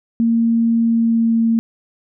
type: tone with pitch glide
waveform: sine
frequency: 230.1 to 228 Hz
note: A#3 to A#3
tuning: -22 to -38 cents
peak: -12 dBFS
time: 0.2-1.59 s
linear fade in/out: 0 ms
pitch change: -16 cents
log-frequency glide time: 0.81-1.4 s
effects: none